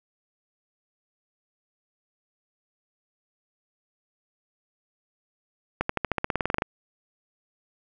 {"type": "accelerating click train", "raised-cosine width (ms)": 0.5, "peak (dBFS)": -9, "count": 15, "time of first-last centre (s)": [5.81, 6.621], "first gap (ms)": 84, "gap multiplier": 0.94, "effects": []}